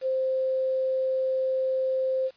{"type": "tone with quantisation", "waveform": "sine", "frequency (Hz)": 523.3, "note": "C5", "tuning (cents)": 0, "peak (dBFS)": -23, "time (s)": [0.01, 2.31], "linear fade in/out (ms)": 50, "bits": 8, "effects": ["white hiss -60 dBFS RMS until 2.36 s", "resampled to 11025 Hz"]}